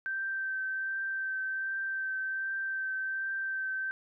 sine tone with vibrato, 1557 Hz, G6, 12 cents flat, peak -31 dBFS, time 0.06-3.91 s, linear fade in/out 0 ms, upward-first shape triangle, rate 1.3 Hz, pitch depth 16 cents each way, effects none

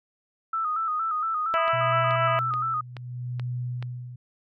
sine tone with vibrato, 1282 Hz, E6, 49 cents flat, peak -24 dBFS, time 0.53-2.81 s, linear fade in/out 5 ms, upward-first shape square, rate 4.3 Hz, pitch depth 56 cents each way
harmonic tone, 329.6 Hz, E4, in tune, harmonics 2 / 3 / 4 / 5 / 6 / 7 / 8 / 9, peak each -26 / -30 / -32 / -34 / -36 / -37 / -38 / -39 dBFS, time 1.54-2.39 s, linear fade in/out 0 ms
click train, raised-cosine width 0.3 ms, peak -22 dBFS, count 6, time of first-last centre 1.68-3.826 s, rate 2.33 Hz
sine tone with tremolo, 123.47 Hz, B2, in tune, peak -27 dBFS, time 1.73-4.16 s, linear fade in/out 5 ms, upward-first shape sine, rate 0.69 Hz, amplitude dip 75%
effects none

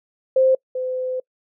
sine tone pair in turn, 523.3 / 511.3 Hz, C5 / C5, 0 / -40 cents, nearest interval unison, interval 40 cents, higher first, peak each -12 / -22 dBFS, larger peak first, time 0.36-0.55 / 0.75-1.2 s, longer second, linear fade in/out 5 ms, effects noise-tail reverb RT60 0.1 s tail -26 dB re dry

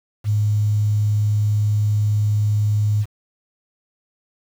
sine tone with quantisation, 105.1 Hz, G#2, 21 cents sharp, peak -15 dBFS, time 0.24-3.06 s, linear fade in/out 50 ms, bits 7, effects none

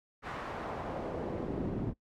brown noise with band-pass filter sweep, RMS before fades -37 dBFS, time 0.22-1.94 s, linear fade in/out 50 ms, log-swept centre 1400 to 240 Hz, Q 1.1, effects noise-tail reverb RT60 0.1 s tail -20 dB re dry

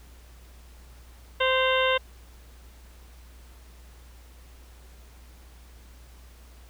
harmonic tone with a mistuned harmonic, 520 Hz, C5, 11 cents flat, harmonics 1 / 2 / 3 / 4 / 5 / 6 / 7, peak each -24 / -27 / -29 / -30 / -31 / -32 / -32 dBFS, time 1.4-1.98 s, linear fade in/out 10 ms, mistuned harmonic 5, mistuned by +94 cents, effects added 60 Hz sine -47 dBFS peak until 6.69 s + pink hiss -56 dBFS RMS until 6.69 s

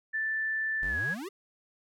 sine tone with pitch glide, 1763 to 1664.1 Hz, A6 to G#6, +3 to +3 cents, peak -28 dBFS, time 0.13-1.15 s, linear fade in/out 20 ms, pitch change -100 cents, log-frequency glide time 0.87-0.99 s
square exponential sweep, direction up, 38.9 to 422 Hz, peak -37 dBFS, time 0.82-1.29 s, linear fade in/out 10 ms
effects none

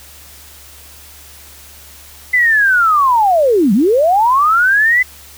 sine linear two-way sweep, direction down then up, 2034 to 181.3 to 2034 Hz, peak -8 dBFS, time 2.33-5.03 s, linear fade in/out 10 ms, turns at 3.73 s, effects added 72 Hz sine -43 dBFS peak until 5.37 s + white hiss -39 dBFS RMS until 5.37 s

